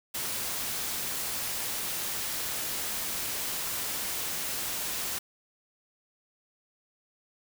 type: noise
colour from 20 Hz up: white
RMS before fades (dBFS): -33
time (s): 0.14-5.19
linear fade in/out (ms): 10
effects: none